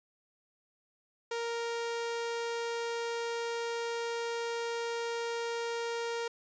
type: tone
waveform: sawtooth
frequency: 466.2 Hz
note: A#4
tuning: in tune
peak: -29 dBFS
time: 1.31-6.28 s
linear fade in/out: 5 ms
effects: resampled to 16000 Hz